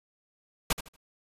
pink noise with echo, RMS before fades -25 dBFS, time 0.7-0.73 s, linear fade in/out 5 ms, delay 78 ms, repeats 3, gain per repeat -12 dB, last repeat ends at 0.964 s, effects resampled to 32000 Hz

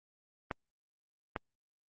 clicks, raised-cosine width 0.5 ms, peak -19 dBFS, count 2, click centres 0.512 / 1.362 s, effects Opus 24 kbps

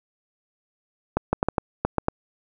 clicks, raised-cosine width 1 ms, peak -6 dBFS, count 8, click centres 1.17 / 1.33 / 1.429 / 1.486 / 1.582 / 1.85 / 1.983 / 2.084 s, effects none

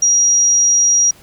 sine tone, 5730 Hz, F8, 44 cents sharp, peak -9 dBFS, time 0.02-1.11 s, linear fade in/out 5 ms, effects pink hiss -45 dBFS RMS until 1.22 s

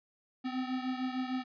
square beating tone pair, 254.8 / 261.4 Hz, C4 / C4, -46 / -1 cents, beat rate 6.6 Hz, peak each -35 / -39 dBFS, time 0.44-1.44 s, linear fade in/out 20 ms, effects resampled to 11025 Hz

